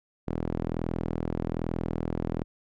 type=tone with band-pass filter; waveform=sawtooth; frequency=41.2 Hz; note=E1; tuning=in tune; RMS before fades=-31 dBFS; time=0.27-2.44 s; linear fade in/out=10 ms; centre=290 Hz; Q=0.76; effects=none